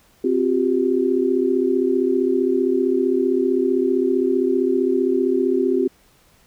sine chord, C suspended fourth, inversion none, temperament equal with one note detuned, 261.6 / 356.6 / 392 Hz, C4 / F4 / G4, 0 / +36 / 0 cents, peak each -21 / -20 / -20 dBFS, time 0.24-5.88 s, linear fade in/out 5 ms, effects pink hiss -56 dBFS RMS until 6.46 s

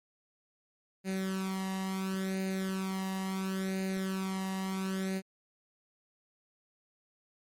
sawtooth tone with flanger, 190.4 Hz, F#3, 50 cents sharp, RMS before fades -34 dBFS, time 1.04-5.22 s, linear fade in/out 50 ms, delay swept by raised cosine 0.45 to 1.05 ms, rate 0.72 Hz, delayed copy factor +0.75, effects MP3 64 kbps

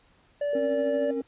triangle tone, 579 Hz, D5, 25 cents flat, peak -23 dBFS, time 0.41-1.11 s, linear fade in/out 5 ms
sine tone with vibrato, 466.2 Hz, A#4, in tune, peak -29 dBFS, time 0.53-1.21 s, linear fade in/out 2 ms, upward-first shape sine, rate 7.4 Hz, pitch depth 12 cents each way
triangle tone with tremolo, 270.9 Hz, C#4, 40 cents flat, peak -26 dBFS, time 0.55-1.22 s, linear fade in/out 2 ms, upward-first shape sine, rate 13 Hz, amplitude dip 50%
effects pink hiss -62 dBFS RMS until 1.27 s + resampled to 8000 Hz

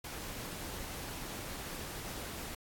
pink noise, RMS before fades -43 dBFS, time 0.04-2.55 s, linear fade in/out 5 ms, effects AAC 64 kbps

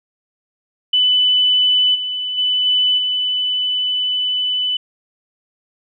sine tone with level steps, 2996 Hz, F#7, 21 cents sharp, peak -11 / -20 / -14 / -12 / -16 dBFS, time 0.93-4.77 s, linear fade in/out 5 ms, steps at 1.94 / 2.37 / 2.65 / 2.97 s, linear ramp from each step 20 ms, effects none

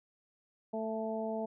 harmonic tone with a mistuned harmonic, 221.2 Hz, A3, 9 cents sharp, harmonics 1 / 2 / 3 / 4, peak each -38 / -39 / -37 / -44 dBFS, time 0.73-1.46 s, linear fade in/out 10 ms, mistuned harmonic 4, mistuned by -22 cents, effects none

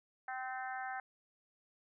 harmonic tone with a mistuned harmonic, 258 Hz, C4, 24 cents flat, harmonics 3 / 4 / 5 / 6 / 7 / 8, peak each -41 / -53 / -49 / -45 / -48 / -56 dBFS, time 0.28-1 s, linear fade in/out 2 ms, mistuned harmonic 8, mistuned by +16 cents, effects none

